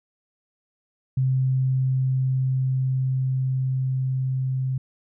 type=tone with level ramp; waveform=sine; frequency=130.81 Hz; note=C3; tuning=in tune; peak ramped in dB=-18 to -22 dBFS; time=1.17-4.78 s; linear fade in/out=5 ms; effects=none